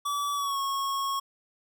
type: tone with pitch glide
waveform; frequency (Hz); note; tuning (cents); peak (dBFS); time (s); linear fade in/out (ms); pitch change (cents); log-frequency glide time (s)
square; 1149 to 1097.1; D6 to C#6; -38 to -18; -28; 0.05-1.2; 10; -80; 0.34-0.59
effects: none